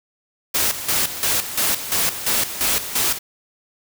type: noise with tremolo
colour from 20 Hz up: white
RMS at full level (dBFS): -19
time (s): 0.54-3.19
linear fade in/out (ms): 10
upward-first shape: square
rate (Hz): 2.9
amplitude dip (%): 70
effects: none